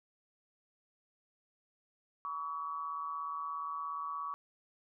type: tone with amplitude modulation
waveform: sine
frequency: 1134 Hz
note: C#6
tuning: 39 cents sharp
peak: -33 dBFS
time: 2.25-4.34 s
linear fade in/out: 0 ms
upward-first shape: sine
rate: 157 Hz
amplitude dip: 70%
effects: none